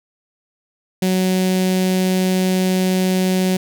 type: tone with notch filter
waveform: sawtooth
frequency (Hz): 185.8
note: F#3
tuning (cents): +7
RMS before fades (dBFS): -17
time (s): 1.02-3.57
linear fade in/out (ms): 5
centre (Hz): 1200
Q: 0.79
effects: none